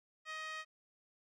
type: tone with band-pass filter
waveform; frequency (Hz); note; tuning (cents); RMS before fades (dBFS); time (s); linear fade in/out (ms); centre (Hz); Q
5% pulse; 628; D#5; +16; -44; 0.25-0.65; 50; 1600; 2
effects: none